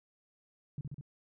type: tone with echo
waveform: sine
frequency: 142.3 Hz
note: C#3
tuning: 46 cents sharp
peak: -35 dBFS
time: 0.78-0.81 s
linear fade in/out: 2 ms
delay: 67 ms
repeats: 3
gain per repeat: -2 dB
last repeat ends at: 1.011 s
effects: none